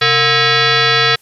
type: tone with frequency modulation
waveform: sine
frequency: 1046.5 Hz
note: C6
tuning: in tune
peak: -9 dBFS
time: 0.01-1.16 s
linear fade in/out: 10 ms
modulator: 588 Hz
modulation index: 5.8
effects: white hiss -52 dBFS RMS until 1.21 s + resampled to 32000 Hz